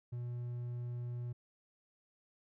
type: tone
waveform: triangle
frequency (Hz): 121.2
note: B2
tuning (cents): -32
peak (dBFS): -36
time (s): 0.12-1.33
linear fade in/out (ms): 10
effects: none